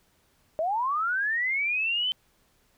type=linear sweep; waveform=sine; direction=up; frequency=605 to 3091 Hz; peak=-24 dBFS; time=0.59-2.12 s; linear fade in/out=0 ms; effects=pink hiss -66 dBFS RMS until 2.77 s

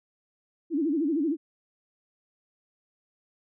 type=tone with vibrato; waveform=sine; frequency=305.1 Hz; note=D#4; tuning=34 cents flat; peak=-23 dBFS; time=0.7-1.37 s; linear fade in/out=50 ms; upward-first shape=sine; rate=13 Hz; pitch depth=190 cents each way; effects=none

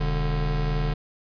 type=tone pair together; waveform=square; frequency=41.1 / 146.83 Hz; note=E1 / D3; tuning=-4 / 0 cents; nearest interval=octave + minor seventh; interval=2204 cents; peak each=-25 / -27 dBFS; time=0-0.94 s; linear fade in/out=10 ms; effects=resampled to 11025 Hz

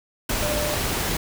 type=tone in noise; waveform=sine; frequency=596 Hz; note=D5; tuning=25 cents sharp; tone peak=-26 dBFS; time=0.42-0.75 s; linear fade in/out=5 ms; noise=pink; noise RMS=-25 dBFS; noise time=0.29-1.17 s; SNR=-4 dB; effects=none

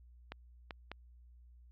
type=clicks; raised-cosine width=0.3 ms; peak=-26 dBFS; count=3; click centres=0.32 / 0.708 / 0.916 s; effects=added 60 Hz sine -56 dBFS peak until 1.71 s + low-pass 4000 Hz 12 dB/octave

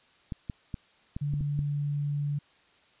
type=clicks; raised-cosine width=5 ms; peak=-21 dBFS; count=7; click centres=0.322 / 0.498 / 0.742 / 1.165 / 1.338 / 1.409 / 1.591 s
type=tone; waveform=sine; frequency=144.8 Hz; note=D3; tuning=24 cents flat; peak=-27 dBFS; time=1.21-2.39 s; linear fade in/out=10 ms
effects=white hiss -62 dBFS RMS until 3 s + resampled to 8000 Hz

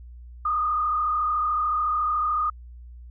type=tone with frequency modulation; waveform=sine; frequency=1225 Hz; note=D#6; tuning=27 cents flat; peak=-21 dBFS; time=0.45-2.5 s; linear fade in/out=5 ms; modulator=33.8 Hz; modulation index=1; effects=added 60 Hz sine -40 dBFS peak until 3.1 s

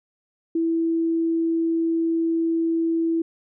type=tone; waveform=sine; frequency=329.6 Hz; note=E4; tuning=in tune; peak=-19 dBFS; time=0.55-3.22 s; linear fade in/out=5 ms; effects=none

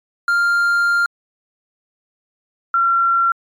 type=tone pair in turn; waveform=triangle / sine; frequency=1396.9 / 1366.6 Hz; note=F6 / F6; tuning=0 / -38 cents; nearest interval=unison; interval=38 cents; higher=first; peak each=-11 / -12 dBFS; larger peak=first; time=0.28-1.06 / 2.74-3.32 s; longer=first; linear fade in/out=2 ms; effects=MP3 96 kbps

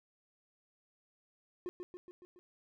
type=tone with echo; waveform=triangle; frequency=358.1 Hz; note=F4; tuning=43 cents sharp; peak=-35 dBFS; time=1.66-1.69 s; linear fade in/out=0 ms; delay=140 ms; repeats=5; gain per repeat=-4 dB; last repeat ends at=2.39 s; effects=none

